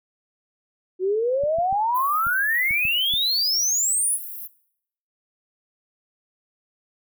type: exponential sweep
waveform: sine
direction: up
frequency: 360 to 10620 Hz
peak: -19 dBFS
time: 0.99-4.19 s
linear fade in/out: 50 ms
type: clicks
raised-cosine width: 5 ms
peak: -26 dBFS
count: 7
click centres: 1.437 / 1.586 / 1.727 / 2.268 / 2.709 / 2.852 / 3.138 s
type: high-pass noise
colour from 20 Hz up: white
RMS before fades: -35 dBFS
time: 1.94-4.48 s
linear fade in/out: 20 ms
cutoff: 11000 Hz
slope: 48 dB/octave
effects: noise-tail reverb RT60 0.7 s tail -19 dB re dry